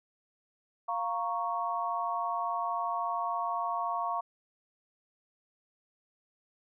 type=chord; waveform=sine; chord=Bb minor; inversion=second; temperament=equal; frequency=698.5 / 932.3 / 1108.7 Hz; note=F5 / Bb5 / Db6; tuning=0 / 0 / 0 cents; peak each=-34 / -35 / -33 dBFS; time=0.88-4.21 s; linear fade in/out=10 ms; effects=none